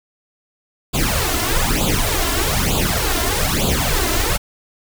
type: noise with flanger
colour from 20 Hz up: pink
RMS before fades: -18 dBFS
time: 0.93-4.38 s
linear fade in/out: 20 ms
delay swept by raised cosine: 0.26 to 2.96 ms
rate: 1.1 Hz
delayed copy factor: +0.85
effects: none